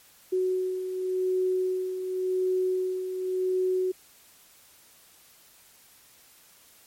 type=beating tone pair; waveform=sine; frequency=370 / 370.9 Hz; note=F#4 / F#4; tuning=0 / +4 cents; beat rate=0.9 Hz; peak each=-33 / -25 dBFS; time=0.32-3.92 s; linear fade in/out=10 ms; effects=white hiss -56 dBFS RMS until 6.86 s + MP3 64 kbps